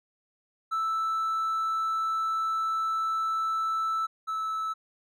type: tone pair in turn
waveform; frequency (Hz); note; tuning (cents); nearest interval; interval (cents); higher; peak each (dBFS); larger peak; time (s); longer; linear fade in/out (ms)
triangle; 1318.5 / 1307.9; E6 / E6; 0 / -14; unison; 14; first; -23 / -26; first; 0.71-4.07 / 4.27-4.74; first; 20
effects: tanh soft clip ceiling -20 dBFS